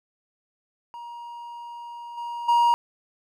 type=tone with level steps; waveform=triangle; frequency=947 Hz; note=A#5; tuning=27 cents sharp; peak=-34 / -28 / -14 dBFS; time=0.94-2.74 s; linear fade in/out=0 ms; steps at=2.17 / 2.48 s; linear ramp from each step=10 ms; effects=none